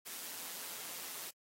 white noise with amplitude modulation, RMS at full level -43 dBFS, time 0.05-1.31 s, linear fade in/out 20 ms, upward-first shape sine, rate 172 Hz, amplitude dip 45%, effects high-pass 200 Hz 12 dB/octave + AAC 48 kbps

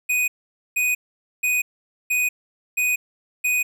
square tone bursts, 2489 Hz, D#7, in tune, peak -19 dBFS, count 6, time 0.09-3.63 s, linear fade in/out 10 ms, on 190 ms, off 480 ms, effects none

